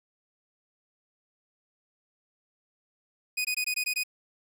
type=tone bursts; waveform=sawtooth; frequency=2489 Hz; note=D#7; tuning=in tune; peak=-23 dBFS; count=7; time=3.37-4.036 s; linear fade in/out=10 ms; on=78 ms; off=20 ms; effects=none